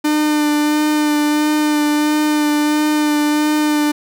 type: tone with vibrato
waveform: 45% pulse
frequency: 300 Hz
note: D4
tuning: 37 cents sharp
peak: -13 dBFS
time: 0.04-3.92 s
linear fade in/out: 10 ms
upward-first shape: sine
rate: 1.5 Hz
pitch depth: 17 cents each way
effects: none